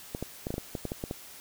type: clicks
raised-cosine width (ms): 2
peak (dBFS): -19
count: 11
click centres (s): 0.149 / 0.226 / 0.469 / 0.505 / 0.541 / 0.581 / 0.752 / 0.853 / 0.919 / 1.039 / 1.111
effects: white hiss -48 dBFS RMS until 1.4 s